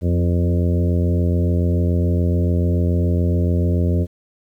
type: harmonic tone with a mistuned harmonic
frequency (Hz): 87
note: F2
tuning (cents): -6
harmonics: 1 / 2 / 3 / 4 / 5 / 6 / 7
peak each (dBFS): -16 / -22 / -26 / -28 / -30 / -32 / -33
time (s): 0.01-4.07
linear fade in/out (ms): 50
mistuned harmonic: 3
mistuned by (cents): -21
effects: 9-bit